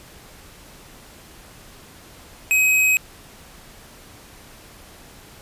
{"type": "tone", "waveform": "square", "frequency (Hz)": 2534, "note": "D#7", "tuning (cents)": 31, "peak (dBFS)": -15, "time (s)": [2.51, 2.97], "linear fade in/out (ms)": 0, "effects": ["pink hiss -45 dBFS RMS until 5.41 s", "resampled to 32000 Hz"]}